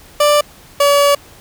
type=tone pair in turn; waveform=30% pulse; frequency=589 / 570.3 Hz; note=D5 / C#5; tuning=+5 / +49 cents; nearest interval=minor second; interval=56 cents; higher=first; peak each=-6 dBFS; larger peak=neither; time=0.2-0.41 / 0.8-1.15 s; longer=second; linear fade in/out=5 ms; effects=pink hiss -42 dBFS RMS until 1.4 s